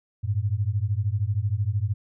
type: beating tone pair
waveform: sine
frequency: 96.6 / 109.6 Hz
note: G2 / A2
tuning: -25 / -6 cents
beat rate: 13 Hz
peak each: -25 dBFS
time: 0.23-1.94 s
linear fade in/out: 20 ms
effects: none